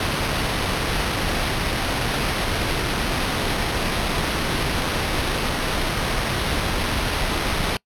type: noise with sample-and-hold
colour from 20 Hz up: pink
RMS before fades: -23 dBFS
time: 0-7.77 s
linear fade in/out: 2 ms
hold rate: 7350 Hz
effects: noise-tail reverb RT60 0.1 s tail -26 dB re dry + low-pass 12000 Hz 12 dB/octave